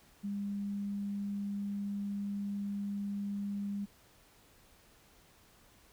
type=tone; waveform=sine; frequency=201.6 Hz; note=G3; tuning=49 cents sharp; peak=-34 dBFS; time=0.23-3.86 s; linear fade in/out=20 ms; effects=pink hiss -63 dBFS RMS until 5.92 s